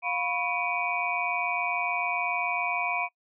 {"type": "tone cluster", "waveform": "sine", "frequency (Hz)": [708, 986, 1093, 2299, 2468], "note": ["F5", "B5", "C#6", "D7", "D#7"], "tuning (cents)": [23, -3, -25, -37, -15], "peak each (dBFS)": [-32, -33, -38, -31, -31], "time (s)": [0.02, 3.09], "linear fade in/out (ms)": 50, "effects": ["noise-tail reverb RT60 0.1 s tail -24 dB re dry"]}